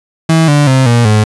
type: tone with pitch steps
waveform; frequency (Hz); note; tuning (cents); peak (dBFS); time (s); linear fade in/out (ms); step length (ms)
35% pulse; 162.1 / 146.09 / 131.67 / 118.66 / 106.95; E3 / D3 / C3 / A#2 / A2; -29 / -9 / +11 / +31 / -49; -4; 0.29-1.24; 5; 190
effects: resampled to 24000 Hz